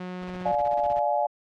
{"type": "tone", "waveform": "sawtooth", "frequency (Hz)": 181.8, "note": "F#3", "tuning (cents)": -30, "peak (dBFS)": -29, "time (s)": [0, 0.52], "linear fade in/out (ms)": 5}
{"type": "noise with tremolo", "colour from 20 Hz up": "pink", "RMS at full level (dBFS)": -42, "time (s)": [0.21, 1.01], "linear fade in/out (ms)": 20, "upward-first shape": "square", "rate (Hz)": 16, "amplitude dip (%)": 80}
{"type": "chord", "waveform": "sine", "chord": "D diminished", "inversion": "none", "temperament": "just", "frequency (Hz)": [587.3, 704.8, 845.8], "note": ["D5", "F5", "Ab5"], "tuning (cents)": [0, 16, 31], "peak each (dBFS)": -26, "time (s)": [0.45, 1.27], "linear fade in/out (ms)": 10}
{"effects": ["low-pass 3000 Hz 12 dB/octave"]}